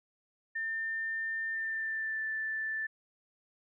sine tone with pitch glide, 1800 to 1761.9 Hz, A6 to A6, +39 to +2 cents, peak -32 dBFS, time 0.55-2.87 s, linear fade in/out 10 ms, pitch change -37 cents, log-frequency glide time 1.49-2.22 s, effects none

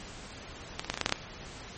clicks, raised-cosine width 0.2 ms, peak -13 / -20 / -10 / -15 / -15 / -8 / -6 / -11 / -6 / -27 dBFS, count 10, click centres 0.795 / 0.846 / 0.9 / 0.941 / 0.975 / 1.013 / 1.061 / 1.094 / 1.124 / 1.159 s, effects pink hiss -45 dBFS RMS until 1.77 s + MP3 32 kbps

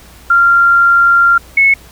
sine tone pair in turn, 1386 / 2196 Hz, F6 / C#7, -14 / -17 cents, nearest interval minor sixth, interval 797 cents, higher second, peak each -5 dBFS, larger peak neither, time 0.3-1.38 / 1.57-1.74 s, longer first, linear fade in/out 5 ms, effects added 60 Hz sine -39 dBFS peak until 1.91 s + pink hiss -40 dBFS RMS until 1.91 s

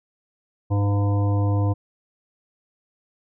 harmonic tone, 101.2 Hz, G#2, 44 cents flat, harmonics 1 / 3 / 5 / 7 / 9 / 10, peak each -18 / -28 / -32 / -35 / -37 / -38 dBFS, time 0.7-1.74 s, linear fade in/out 20 ms, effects none

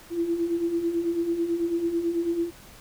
sine beating tone pair, 331.3 / 340.4 Hz, E4 / F4, +9 / -44 cents, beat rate 9.1 Hz, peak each -31 / -24 dBFS, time 0.1-2.51 s, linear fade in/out 50 ms, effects pink hiss -49 dBFS RMS until 2.8 s

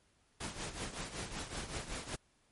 pink noise with tremolo, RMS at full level -39 dBFS, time 0.4-2.16 s, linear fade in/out 10 ms, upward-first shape triangle, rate 5.3 Hz, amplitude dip 75%, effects pink hiss -72 dBFS RMS until 2.51 s + MP3 48 kbps

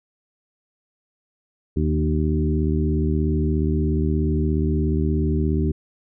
harmonic tone with a mistuned harmonic, 76.9 Hz, D#2, 20 cents flat, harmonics 1 / 2 / 3 / 4 / 5, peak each -21 / -24 / -26 / -27 / -28 dBFS, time 1.76-5.72 s, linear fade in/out 10 ms, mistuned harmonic 3, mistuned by +16 cents, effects none

